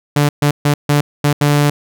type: tone bursts at uneven times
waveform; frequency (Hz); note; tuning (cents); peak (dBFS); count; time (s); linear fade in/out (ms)
sawtooth; 145.8; D3; -12; -6; 6; 0.16-0.29 / 0.42-0.51 / 0.65-0.74 / 0.89-1.01 / 1.24-1.33 / 1.41-1.7; 5
effects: none